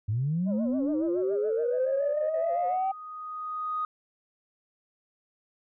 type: linear sweep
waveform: sine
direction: up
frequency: 98.7 to 778 Hz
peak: -24 dBFS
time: 0.08-2.92 s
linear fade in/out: 10 ms
type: tone with vibrato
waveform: sine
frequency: 570 Hz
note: C#5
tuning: 48 cents sharp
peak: -32 dBFS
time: 0.45-2.78 s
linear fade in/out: 50 ms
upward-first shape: sine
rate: 7.1 Hz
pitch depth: 190 cents each way
type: tone with exponential growth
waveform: sine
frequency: 1244.5 Hz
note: D#6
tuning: in tune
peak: -26 dBFS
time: 1.27-3.85 s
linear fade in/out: 2 ms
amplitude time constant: 560 ms
effects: tanh soft clip ceiling -19 dBFS